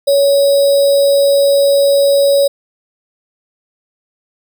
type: tone with sample-and-hold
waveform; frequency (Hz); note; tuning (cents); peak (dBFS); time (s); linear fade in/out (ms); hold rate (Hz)
sine; 560; C#5; +18; -7; 0.07-2.48; 10; 4410
effects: none